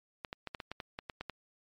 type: clicks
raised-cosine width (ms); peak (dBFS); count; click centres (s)
0.3; -23; 11; 0.248 / 0.329 / 0.473 / 0.548 / 0.602 / 0.716 / 0.802 / 0.989 / 1.098 / 1.21 / 1.297
effects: MP3 64 kbps